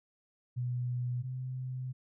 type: tone pair in turn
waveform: sine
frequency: 123.47 / 128.41 Hz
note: B2 / C3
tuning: 0 / -32 cents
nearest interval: minor second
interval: 68 cents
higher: second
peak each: -31 / -35 dBFS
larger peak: first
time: 0.56-1.23 / 1.23-1.93 s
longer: second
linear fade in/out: 20 ms
effects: none